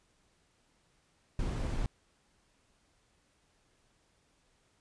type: noise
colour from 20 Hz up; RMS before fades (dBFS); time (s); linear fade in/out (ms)
brown; -33; 1.39-1.86; 2
effects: pink hiss -71 dBFS RMS until 4.8 s + resampled to 22050 Hz